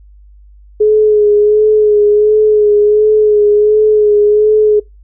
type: tone with vibrato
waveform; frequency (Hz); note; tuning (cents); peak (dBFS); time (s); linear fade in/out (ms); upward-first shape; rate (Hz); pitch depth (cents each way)
sine; 422.1; G#4; +28; -5; 0.8-4.8; 10; sine; 1.4; 29
effects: noise-tail reverb RT60 0.2 s tail -24 dB re dry + added 50 Hz sine -37 dBFS peak until 5.03 s